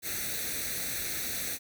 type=noise with comb filter; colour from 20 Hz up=white; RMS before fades=-34 dBFS; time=0.02-1.59 s; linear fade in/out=50 ms; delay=0.49 ms; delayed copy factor=+0.75; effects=none